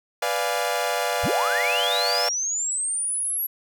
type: chord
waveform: sawtooth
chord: B diminished seventh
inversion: none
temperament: equal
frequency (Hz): 493.9 / 587.3 / 698.5 / 830.6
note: B4 / D5 / F5 / Ab5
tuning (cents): 0 / 0 / 0 / 0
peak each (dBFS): -25 / -24 / -23 / -26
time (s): 0.22-2.29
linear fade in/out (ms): 5
type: linear sweep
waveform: sine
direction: up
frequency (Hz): 30.87 to 11700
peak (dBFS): -23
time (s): 1.23-3.47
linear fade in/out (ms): 10
effects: none